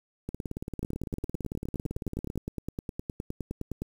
two click trains, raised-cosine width 3 ms, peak -20 / -21 dBFS, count 30 / 38, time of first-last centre 0.83-3.82 / 0.29-2.357 s, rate 9.7 / 17.9 Hz, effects 8-bit

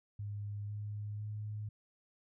sine tone with pitch steps, 102.8 / 104.3 / 105.81 Hz, G#2 / G#2 / G#2, -17 / +8 / +33 cents, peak -38 dBFS, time 0.19-1.69 s, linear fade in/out 5 ms, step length 500 ms, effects none

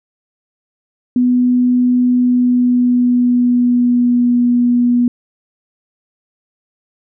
sine tone with pitch glide, 247.9 to 242.8 Hz, B3 to B3, +7 to -29 cents, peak -9 dBFS, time 1.16-5.08 s, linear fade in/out 2 ms, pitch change -36 cents, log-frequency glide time 2.11-4.38 s, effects none

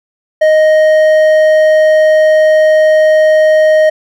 sine tone with hard clipping, 622.3 Hz, D#5, in tune, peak -6 dBFS, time 0.41-3.9 s, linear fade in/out 10 ms, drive 6 dB, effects none

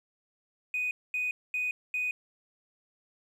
triangle tone bursts, 2489 Hz, D#7, in tune, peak -25 dBFS, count 4, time 0.74-2.11 s, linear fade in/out 2 ms, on 170 ms, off 230 ms, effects tanh soft clip ceiling -25 dBFS

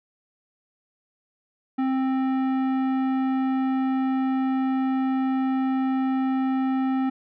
triangle tone with tanh clipping, 263.4 Hz, C4, 12 cents sharp, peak -23 dBFS, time 1.78-7.1 s, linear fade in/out 10 ms, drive 18 dB, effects none

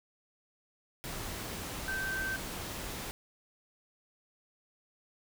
sine tone in noise, 1553 Hz, G6, 17 cents flat, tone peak -33 dBFS, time 1.88-2.36 s, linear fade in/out 0 ms, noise pink, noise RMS -40 dBFS, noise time 1.04-3.11 s, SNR +4 dB, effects none

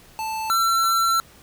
square tone pair in turn, 880 / 1348.6 Hz, A5 / E6, 0 / +39 cents, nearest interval perfect fifth, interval 739 cents, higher second, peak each -26 / -18 dBFS, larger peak second, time 0.19-0.5 / 0.5-1.2 s, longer second, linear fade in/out 0 ms, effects pink hiss -50 dBFS RMS until 1.42 s

